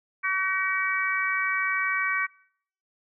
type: harmonic tone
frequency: 379.7 Hz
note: F#4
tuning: 45 cents sharp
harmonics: 3 / 4 / 5 / 6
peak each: -30 / -29 / -30 / -28 dBFS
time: 0.23-2.27 s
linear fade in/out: 20 ms
effects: noise-tail reverb RT60 0.6 s tail -22 dB re dry